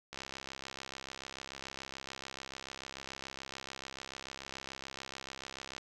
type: click train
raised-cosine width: 0.2 ms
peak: -25 dBFS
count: 379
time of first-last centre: 0.13-5.78 s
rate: 66.9 Hz
effects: none